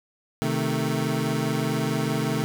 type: chord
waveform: 25% pulse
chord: A diminished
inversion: first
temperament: equal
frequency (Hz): 130.81 / 155.56 / 220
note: C3 / Eb3 / A3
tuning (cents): 0 / 0 / 0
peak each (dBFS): -24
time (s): 0.42-2.44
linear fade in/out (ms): 0
effects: none